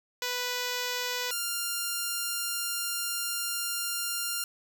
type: tone pair in turn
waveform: 5% pulse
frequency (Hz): 493.9 / 1397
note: B4 / F6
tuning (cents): 0 / 0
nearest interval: octave + tritone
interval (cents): 1800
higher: second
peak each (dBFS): -18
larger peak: neither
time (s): 0.22-1.31 / 1.31-4.44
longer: second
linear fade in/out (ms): 2
effects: none